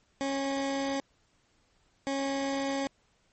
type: tone bursts at uneven times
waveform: 20% pulse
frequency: 274.2 Hz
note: C#4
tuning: 19 cents flat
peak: -24 dBFS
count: 2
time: 0.21-1 / 2.07-2.87 s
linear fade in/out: 0 ms
effects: pink hiss -69 dBFS RMS until 3.32 s + MP3 32 kbps